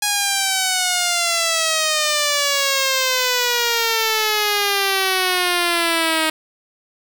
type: exponential sweep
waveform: 5% pulse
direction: down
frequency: 830.6 to 314 Hz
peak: -5 dBFS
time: 0.02-6.3 s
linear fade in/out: 5 ms
effects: 7-bit